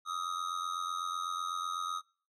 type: tone with amplitude modulation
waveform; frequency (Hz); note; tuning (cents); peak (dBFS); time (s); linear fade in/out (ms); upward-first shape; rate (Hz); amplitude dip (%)
square; 1256; D#6; +16; -31; 0.05-2.02; 50; sine; 88; 80
effects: noise-tail reverb RT60 0.5 s tail -26 dB re dry + low-pass 7000 Hz 12 dB/octave